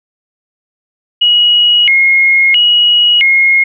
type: tone with vibrato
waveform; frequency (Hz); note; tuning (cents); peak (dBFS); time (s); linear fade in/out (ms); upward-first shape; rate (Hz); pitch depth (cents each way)
sine; 2500; D#7; +8; -5; 1.21-3.64; 10; square; 0.75; 260
effects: none